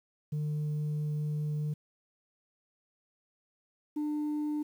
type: tone pair in turn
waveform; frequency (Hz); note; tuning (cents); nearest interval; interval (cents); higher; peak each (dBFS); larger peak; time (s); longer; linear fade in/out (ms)
sine; 150.4 / 299.2; D3 / D4; +42 / +32; octave; 1190; second; -27; neither; 0.32-1.74 / 3.96-4.63; first; 10
effects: tanh soft clip ceiling -29 dBFS + 10-bit